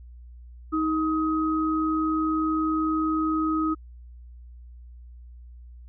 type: tone pair together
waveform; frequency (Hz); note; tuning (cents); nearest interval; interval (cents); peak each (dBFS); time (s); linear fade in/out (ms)
sine; 315.2 / 1262; D#4 / D#6; +23 / +24; 2 octaves; 2401; -23 / -27; 0.72-3.75; 20
effects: added 60 Hz sine -42 dBFS peak until 5.88 s